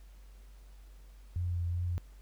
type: tone with vibrato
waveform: sine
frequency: 87.31 Hz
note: F2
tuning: in tune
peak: -30 dBFS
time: 1.36-1.98 s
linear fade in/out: 0 ms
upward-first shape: triangle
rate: 2.6 Hz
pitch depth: 29 cents each way
effects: added 48 Hz sine -50 dBFS peak until 2.21 s + pink hiss -66 dBFS RMS until 2.21 s